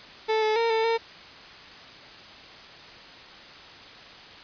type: tone with pitch steps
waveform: 30% pulse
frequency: 438.7 / 432.5 / 460.8 / 446.3 / 457.1 Hz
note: A4 / A4 / A#4 / A4 / A#4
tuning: -5 / -30 / -20 / +25 / -34 cents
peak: -19 dBFS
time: 0.28-0.98 s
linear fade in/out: 20 ms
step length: 140 ms
effects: white hiss -45 dBFS RMS until 4.43 s + resampled to 11025 Hz